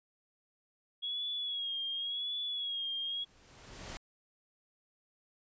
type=tone with vibrato; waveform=sine; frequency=3322 Hz; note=G#7; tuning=in tune; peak=-34 dBFS; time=1.02-3.25 s; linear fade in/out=20 ms; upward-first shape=sine; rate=0.91 Hz; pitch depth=60 cents each way
type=noise with exponential growth; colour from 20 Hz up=pink; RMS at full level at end=-42 dBFS; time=2.82-3.97 s; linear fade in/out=0 ms; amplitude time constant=250 ms
effects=resampled to 16000 Hz

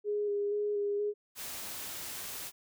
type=tone with vibrato; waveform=sine; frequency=411.4 Hz; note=G#4; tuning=16 cents flat; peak=-29 dBFS; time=0.04-1.14 s; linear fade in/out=50 ms; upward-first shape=square; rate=2.1 Hz; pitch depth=16 cents each way
type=noise; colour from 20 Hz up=white; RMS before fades=-41 dBFS; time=1.35-2.52 s; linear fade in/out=50 ms
effects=none

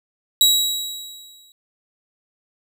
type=tone with exponential decay; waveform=sawtooth; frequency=3870 Hz; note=B7; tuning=36 cents flat; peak=-7 dBFS; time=0.41-1.52 s; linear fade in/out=1 ms; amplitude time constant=240 ms; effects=none

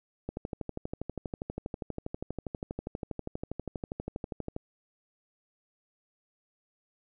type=click train; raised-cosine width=2 ms; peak=-21 dBFS; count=54; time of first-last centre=0.29-4.564 s; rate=12.4 Hz; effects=none

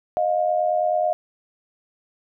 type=tone pair together; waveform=sine; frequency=621.8 / 711 Hz; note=D#5 / F5; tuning=-1 / +31 cents; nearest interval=major second; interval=232 cents; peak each=-21 dBFS; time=0.17-1.13 s; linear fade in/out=0 ms; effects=none

